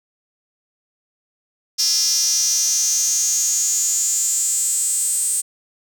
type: tone with high-pass filter sweep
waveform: square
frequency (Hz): 187.6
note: F#3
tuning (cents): +24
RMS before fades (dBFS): -19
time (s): 1.78-5.42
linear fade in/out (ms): 20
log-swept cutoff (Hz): 5400 to 8400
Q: 8.5
effects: none